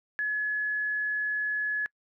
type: tone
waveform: sine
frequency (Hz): 1700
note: G#6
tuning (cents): +40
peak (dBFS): -26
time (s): 0.19-1.86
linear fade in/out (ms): 0
effects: noise-tail reverb RT60 0.1 s tail -26 dB re dry